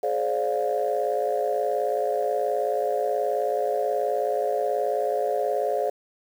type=chord; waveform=sine; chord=D half-diminished seventh; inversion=second; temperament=just; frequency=422.9 / 528.6 / 587.3 / 704.8 Hz; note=Ab4 / C5 / D5 / F5; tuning=+31 / +18 / 0 / +16 cents; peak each=-27 dBFS; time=0.03-5.9 s; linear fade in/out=5 ms; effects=tanh soft clip ceiling -14 dBFS + 8-bit